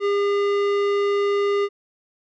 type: tone with tanh clipping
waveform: sine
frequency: 404.3 Hz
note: G#4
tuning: 46 cents flat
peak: -20 dBFS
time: 0-1.69 s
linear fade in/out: 50 ms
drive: 16 dB
effects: none